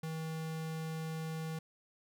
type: tone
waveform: square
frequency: 160 Hz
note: D#3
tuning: 49 cents sharp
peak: -38 dBFS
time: 0.03-1.59 s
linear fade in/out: 5 ms
effects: none